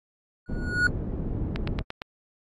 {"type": "tone with exponential growth", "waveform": "triangle", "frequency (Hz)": 1455, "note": "F#6", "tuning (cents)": -29, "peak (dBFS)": -14, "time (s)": [0.46, 0.87], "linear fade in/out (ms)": 2, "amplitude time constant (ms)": 87}
{"type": "low-pass noise", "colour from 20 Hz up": "pink", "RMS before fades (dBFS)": -30, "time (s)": [0.48, 1.83], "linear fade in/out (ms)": 20, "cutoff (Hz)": 300, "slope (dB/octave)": 12}
{"type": "click train", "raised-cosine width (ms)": 0.3, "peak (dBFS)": -16, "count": 5, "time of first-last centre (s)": [1.56, 2.019], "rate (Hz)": 8.72}
{"effects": ["AAC 32 kbps"]}